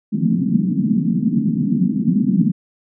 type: band-pass noise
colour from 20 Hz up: white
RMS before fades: -17 dBFS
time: 0.12-2.52 s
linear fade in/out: 20 ms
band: 160 to 250 Hz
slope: 48 dB/octave
effects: none